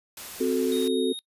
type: noise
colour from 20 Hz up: white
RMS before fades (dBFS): -39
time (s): 0.17-0.88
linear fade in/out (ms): 2
type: chord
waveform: sine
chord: F# diminished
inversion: second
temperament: equal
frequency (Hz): 261.6 / 370 / 440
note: C4 / F#4 / A4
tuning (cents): 0 / 0 / 0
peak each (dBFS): -26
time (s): 0.4-1.13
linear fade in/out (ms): 10
type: tone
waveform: square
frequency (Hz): 3729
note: A#7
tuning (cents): 0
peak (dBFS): -34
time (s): 0.72-1.19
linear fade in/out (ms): 0
effects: noise-tail reverb RT60 0.1 s tail -24 dB re dry + resampled to 32000 Hz